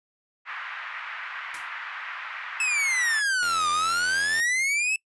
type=band-pass noise; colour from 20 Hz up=white; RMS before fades=-36 dBFS; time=0.45-3.23 s; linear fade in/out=50 ms; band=1100 to 2100 Hz; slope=24 dB/octave
type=noise with exponential decay; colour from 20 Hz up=white; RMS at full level=-38 dBFS; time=1.54-1.73 s; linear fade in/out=2 ms; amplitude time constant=40 ms
type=exponential two-way sweep; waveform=45% pulse; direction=down then up; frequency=2637 to 1185 to 2637 Hz; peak=-22 dBFS; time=2.6-4.96 s; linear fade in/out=2 ms; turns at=3.7 s
type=click train; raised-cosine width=0.2 ms; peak=-19 dBFS; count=85; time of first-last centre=3.43-4.399 s; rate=86.7 Hz
effects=noise-tail reverb RT60 0.1 s tail -23 dB re dry + resampled to 24000 Hz